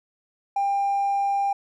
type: tone with hard clipping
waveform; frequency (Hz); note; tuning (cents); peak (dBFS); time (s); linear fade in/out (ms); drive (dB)
triangle; 797; G5; +28; -20; 0.56-1.53; 5; 2
effects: none